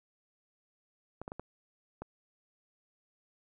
clicks, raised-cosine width 1 ms, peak -26 dBFS, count 5, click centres 1.216 / 1.279 / 1.319 / 1.396 / 2.02 s, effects none

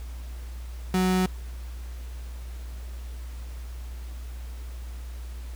35% pulse tone, 185 Hz, F#3, in tune, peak -19 dBFS, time 0.94-1.26 s, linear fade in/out 2 ms, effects added 60 Hz sine -34 dBFS peak until 5.55 s + pink hiss -51 dBFS RMS until 5.55 s

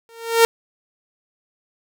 sawtooth tone with exponential growth, 459.3 Hz, A#4, 26 cents flat, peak -4 dBFS, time 0.09-0.45 s, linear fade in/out 0 ms, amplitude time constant 77 ms, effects none

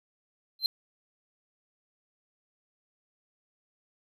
triangle tone with exponential growth, 4122 Hz, C8, 27 cents flat, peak -17 dBFS, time 0.59-0.66 s, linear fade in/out 1 ms, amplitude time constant 15 ms, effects none

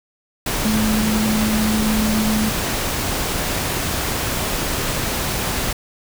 sine tone in noise, 216.1 Hz, A3, 31 cents flat, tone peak -17 dBFS, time 0.65-2.49 s, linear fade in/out 5 ms, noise pink, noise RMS -22 dBFS, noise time 0.46-5.73 s, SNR +2 dB, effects none

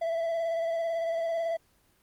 triangle tone with vibrato, 664 Hz, E5, 12 cents sharp, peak -25 dBFS, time 0.01-1.57 s, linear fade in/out 10 ms, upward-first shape square, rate 18 Hz, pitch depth 20 cents each way, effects pink hiss -66 dBFS RMS until 2.02 s + Opus 24 kbps

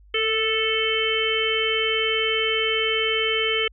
harmonic tone with a mistuned harmonic, 440 Hz, A4, in tune, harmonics 1 / 3 / 4 / 5 / 6 / 7, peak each -25 / -31 / -33 / -26 / -31 / -24 dBFS, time 0.14-3.68 s, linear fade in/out 5 ms, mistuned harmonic 1, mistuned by +19 cents, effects added 50 Hz sine -48 dBFS peak until 3.72 s

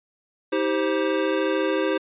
square chord, C minor, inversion first, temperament equal with one note detuned, 318.4 / 392 / 523.3 Hz, Eb4 / G4 / C5, +40 / 0 / 0 cents, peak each -26 dBFS, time 0.52-1.98 s, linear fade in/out 10 ms, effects resampled to 8000 Hz

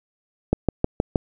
click train, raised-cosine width 2 ms, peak -4 dBFS, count 5, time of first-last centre 0.53-1.158 s, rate 6.37 Hz, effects none

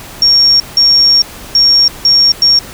sine tone bursts at uneven times, 5540 Hz, F8, 15 cents flat, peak -4 dBFS, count 5, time 0.22-0.6 / 0.77-1.22 / 1.55-1.88 / 2.05-2.32 / 2.42-2.59 s, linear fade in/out 2 ms, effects pink hiss -30 dBFS RMS until 2.73 s

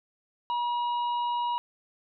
harmonic tone, 960 Hz, B5, 49 cents flat, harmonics 1 / 3 / 4, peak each -26 / -41 / -46 dBFS, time 0.5-1.58 s, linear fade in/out 0 ms, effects none

